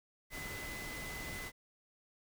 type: tone in noise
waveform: sine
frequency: 2025 Hz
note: B6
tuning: 43 cents sharp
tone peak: -45 dBFS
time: 0.3-1.52 s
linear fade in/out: 50 ms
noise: pink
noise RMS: -45 dBFS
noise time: 0.3-1.52 s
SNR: -3 dB
effects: none